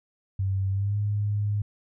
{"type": "tone with pitch glide", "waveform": "sine", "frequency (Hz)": [96.5, 103.43], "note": ["G2", "G#2"], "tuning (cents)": [-27, -7], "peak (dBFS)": -23, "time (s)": [0.39, 1.62], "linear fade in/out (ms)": 5, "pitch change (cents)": 120, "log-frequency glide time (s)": [0.7, 0.97], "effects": []}